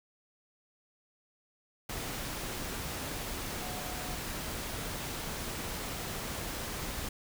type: tone in noise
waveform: sine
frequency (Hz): 730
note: F#5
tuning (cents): -24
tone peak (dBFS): -45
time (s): 3.61-4.15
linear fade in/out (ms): 5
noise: pink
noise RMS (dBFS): -38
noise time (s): 1.89-7.09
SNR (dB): -10
effects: none